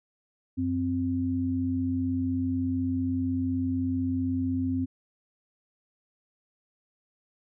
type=tone pair together; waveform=sine; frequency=92.49 / 261.6 Hz; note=F#2 / C4; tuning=0 / 0 cents; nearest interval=octave + tritone; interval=1800 cents; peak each=-31 / -26 dBFS; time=0.57-4.86 s; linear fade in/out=20 ms; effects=none

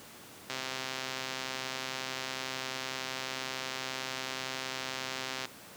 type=click train; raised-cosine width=0.2 ms; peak=-18 dBFS; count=650; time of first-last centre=0.5-5.454 s; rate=131 Hz; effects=pink hiss -50 dBFS RMS until 5.76 s + high-pass 150 Hz 12 dB/octave

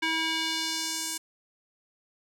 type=tone with band-pass filter sweep; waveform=square; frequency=322.7 Hz; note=E4; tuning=37 cents flat; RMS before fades=-30 dBFS; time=0.02-1.18 s; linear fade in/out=10 ms; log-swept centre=2300 to 8400 Hz; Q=1.4; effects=none

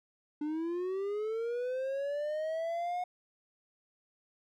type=linear sweep; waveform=triangle; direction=up; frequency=293.7 to 726 Hz; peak=-30 dBFS; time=0.41-3.04 s; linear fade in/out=5 ms; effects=none

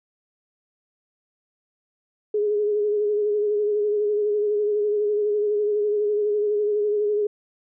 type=tone with vibrato; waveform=sine; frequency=417.5 Hz; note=G#4; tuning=9 cents sharp; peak=-19 dBFS; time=2.34-7.27 s; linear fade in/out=5 ms; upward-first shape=sine; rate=12 Hz; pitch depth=33 cents each way; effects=none

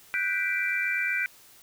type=chord; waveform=sine; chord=G major seventh; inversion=third; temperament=equal; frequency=1480 / 1568 / 1975.5 / 2349 Hz; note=F#6 / G6 / B6 / D7; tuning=0 / 0 / 0 / 0 cents; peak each=-32 / -32 / -31 / -28 dBFS; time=0.14-1.26 s; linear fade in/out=0 ms; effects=white hiss -54 dBFS RMS until 1.62 s

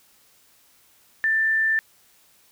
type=tone; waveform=sine; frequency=1776 Hz; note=A6; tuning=16 cents sharp; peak=-18 dBFS; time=1.24-1.79 s; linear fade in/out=0 ms; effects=white hiss -58 dBFS RMS until 2.51 s

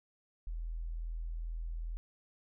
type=tone; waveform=sine; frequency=41.2 Hz; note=E1; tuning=in tune; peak=-36 dBFS; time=0.47-1.97 s; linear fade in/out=0 ms; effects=none

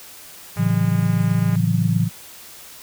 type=chord; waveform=sine; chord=F# minor seventh; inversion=first; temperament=just; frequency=111 / 138.75 / 166.5 / 185 Hz; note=A2 / C#3 / E3 / F#3; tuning=+16 / +2 / +18 / 0 cents; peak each=-20 / -24 / -19 / -24 dBFS; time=0.56-2.1 s; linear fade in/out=50 ms
type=click train; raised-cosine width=0.5 ms; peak=-21 dBFS; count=202; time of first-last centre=0.57-1.555 s; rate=204 Hz
effects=white hiss -41 dBFS RMS until 2.82 s

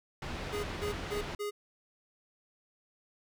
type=low-pass noise; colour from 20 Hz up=pink; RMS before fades=-39 dBFS; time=0.22-1.35 s; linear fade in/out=2 ms; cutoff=3700 Hz; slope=12 dB/octave
type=tone bursts; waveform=square; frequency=413.4 Hz; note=G#4; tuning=8 cents flat; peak=-34 dBFS; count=4; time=0.52-1.51 s; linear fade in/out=20 ms; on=120 ms; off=170 ms
effects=none

